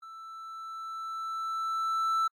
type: tone with level ramp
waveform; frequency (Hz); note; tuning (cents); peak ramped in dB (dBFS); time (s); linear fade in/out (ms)
triangle; 1325; E6; +9; -42 to -22; 0.02-2.28; 10
effects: AAC 64 kbps